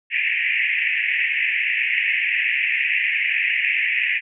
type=band-pass noise; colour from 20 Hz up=white; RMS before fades=-21 dBFS; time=0.1-4.21 s; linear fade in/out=50 ms; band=1800 to 2700 Hz; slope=96 dB/octave; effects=none